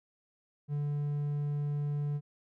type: tone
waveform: triangle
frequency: 145.8 Hz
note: D3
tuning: 12 cents flat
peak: -28 dBFS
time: 0.68-2.21 s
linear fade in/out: 50 ms
effects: none